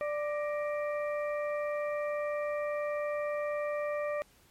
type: harmonic tone with a mistuned harmonic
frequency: 590 Hz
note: D5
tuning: 8 cents sharp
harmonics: 1 / 2 / 3 / 4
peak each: -31 / -40 / -43 / -46 dBFS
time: 0.01-4.22 s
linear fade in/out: 0 ms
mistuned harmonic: 3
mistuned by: +100 cents
effects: pink hiss -63 dBFS RMS until 4.5 s + MP3 64 kbps